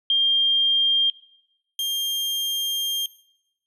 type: tone pair in turn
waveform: sine / 40% pulse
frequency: 3200 / 3200 Hz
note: G7 / G7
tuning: +35 / +35 cents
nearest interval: unison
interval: 0 cents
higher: neither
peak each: -16 / -22 dBFS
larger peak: first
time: 0.1-1.1 / 1.79-3.06 s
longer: second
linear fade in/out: 2 ms
effects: noise-tail reverb RT60 0.8 s tail -19 dB re dry + resampled to 32000 Hz